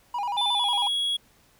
triangle tone with vibrato, 887 Hz, A5, 14 cents sharp, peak -24 dBFS, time 0.14-0.88 s, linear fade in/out 5 ms, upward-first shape square, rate 11 Hz, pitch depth 150 cents each way
triangle tone with pitch glide, 3520 to 3330 Hz, A7 to G#7, 0 to +4 cents, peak -22 dBFS, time 0.37-1.17 s, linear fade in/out 10 ms, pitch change -96 cents, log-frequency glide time 0.53-0.68 s
effects pink hiss -60 dBFS RMS until 1.59 s

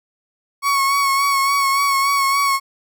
35% pulse tone with vibrato, 1108.7 Hz, C#6, in tune, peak -13 dBFS, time 0.62-2.6 s, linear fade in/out 50 ms, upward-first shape sine, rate 3.5 Hz, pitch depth 30 cents each way, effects none

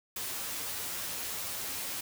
white noise with comb filter, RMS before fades -37 dBFS, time 0.16-2.01 s, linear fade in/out 5 ms, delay 11 ms, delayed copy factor +0.65, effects none

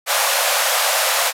pink band-pass noise, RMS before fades -18 dBFS, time 0.06-1.33 s, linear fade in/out 50 ms, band 510 to 15000 Hz, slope 96 dB/octave, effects none

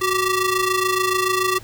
sawtooth ring-modulated tone, 769 Hz, G5, 33 cents flat, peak -11 dBFS, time 0.01-1.59 s, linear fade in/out 10 ms, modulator 398 Hz, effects added 112 Hz sine -44 dBFS peak until 1.63 s + pink hiss -45 dBFS RMS until 1.63 s

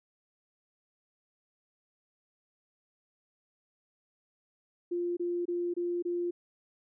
sine tone bursts, 349.2 Hz, F4, in tune, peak -29 dBFS, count 5, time 4.91-6.31 s, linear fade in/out 10 ms, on 260 ms, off 25 ms, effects none

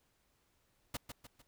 pink noise with echo, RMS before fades -39 dBFS, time 0.94-0.97 s, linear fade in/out 5 ms, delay 150 ms, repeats 3, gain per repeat -7 dB, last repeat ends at 1.42 s, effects pink hiss -75 dBFS RMS until 1.47 s

